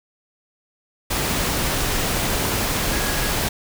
sine tone in noise, 1659 Hz, G#6, 2 cents flat, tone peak -32 dBFS, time 2.91-3.32 s, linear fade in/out 10 ms, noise pink, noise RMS -22 dBFS, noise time 1.1-3.49 s, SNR -13 dB, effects none

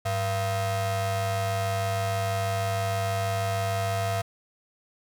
45% pulse ring-modulated tone, 290.1 Hz, D4, 21 cents flat, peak -22 dBFS, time 0.05-4.22 s, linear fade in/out 10 ms, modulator 392 Hz, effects none

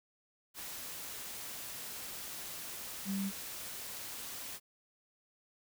sine tone in noise, 196 Hz, G3, in tune, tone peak -33 dBFS, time 3.05-3.32 s, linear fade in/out 50 ms, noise white, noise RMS -44 dBFS, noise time 0.54-4.6 s, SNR +8 dB, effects none

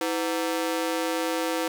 sawtooth ring-modulated tone, 415.3 Hz, G#4, in tune, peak -18 dBFS, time 0.01-1.68 s, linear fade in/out 2 ms, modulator 90.9 Hz, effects none

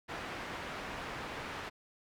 white low-pass noise, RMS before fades -42 dBFS, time 0.08-1.7 s, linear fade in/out 20 ms, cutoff 1800 Hz, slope 12 dB/octave, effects none

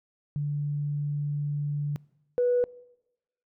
sine tone pair in turn, 145.8 / 490.4 Hz, D3 / B4, -12 / -12 cents, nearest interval octave + major sixth, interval 2100 cents, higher second, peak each -26 / -20 dBFS, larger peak second, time 0.36-1.96 / 2.38-2.64 s, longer first, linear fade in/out 0 ms, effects noise-tail reverb RT60 1.0 s tail -24 dB re dry + tanh soft clip ceiling -16 dBFS

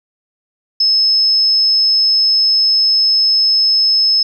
sine tone, 5200 Hz, E8, 24 cents flat, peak -9 dBFS, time 0.8-4.23 s, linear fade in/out 5 ms, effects 8-bit

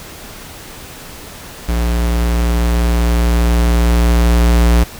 square tone with level ramp, 58.8 Hz, A#1, 16 cents sharp, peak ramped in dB -14 to -8 dBFS, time 1.68-4.84 s, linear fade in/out 10 ms, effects pink hiss -33 dBFS RMS until 4.99 s

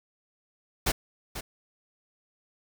pink noise with echo, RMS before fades -25 dBFS, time 0.86-0.92 s, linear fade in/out 10 ms, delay 490 ms, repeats 1, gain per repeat -11 dB, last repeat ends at 1.41 s, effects none

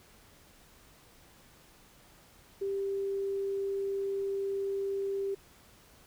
sine tone, 393.7 Hz, G4, 8 cents sharp, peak -30 dBFS, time 2.61-5.35 s, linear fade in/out 10 ms, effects pink hiss -59 dBFS RMS until 6.06 s

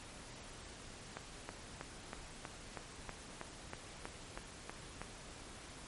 click train, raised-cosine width 0.5 ms, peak -27 dBFS, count 13, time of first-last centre 1.17-5.016 s, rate 3.12 Hz, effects pink hiss -52 dBFS RMS until 5.87 s + MP3 48 kbps

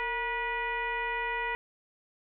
sine tone with frequency modulation, 1454 Hz, F#6, 31 cents flat, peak -29 dBFS, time 0-1.55 s, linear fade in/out 0 ms, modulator 497 Hz, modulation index 1.9, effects none

